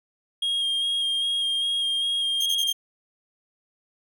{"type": "tone with vibrato", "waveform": "triangle", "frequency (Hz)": 3242, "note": "G#7", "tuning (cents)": -42, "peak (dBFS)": -21, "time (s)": [0.42, 2.72], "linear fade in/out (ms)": 5, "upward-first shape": "square", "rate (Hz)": 2.5, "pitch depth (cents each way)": 14}
{"type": "tone bursts", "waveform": "sawtooth", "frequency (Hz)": 3179, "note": "G7", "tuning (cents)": 24, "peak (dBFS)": -22, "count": 4, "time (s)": [2.4, 2.73], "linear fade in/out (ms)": 10, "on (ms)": 63, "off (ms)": 26}
{"effects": []}